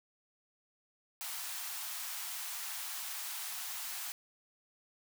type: high-pass noise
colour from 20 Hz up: white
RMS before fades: -41 dBFS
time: 1.21-4.12 s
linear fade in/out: 0 ms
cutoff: 700 Hz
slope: 48 dB/octave
effects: none